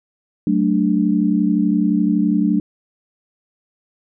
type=chord; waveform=sine; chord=D major; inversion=first; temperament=equal with one note detuned; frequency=188.23 / 220 / 293.7 Hz; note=F#3 / A3 / D4; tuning=+30 / 0 / 0 cents; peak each=-18 dBFS; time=0.47-2.6 s; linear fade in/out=2 ms; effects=none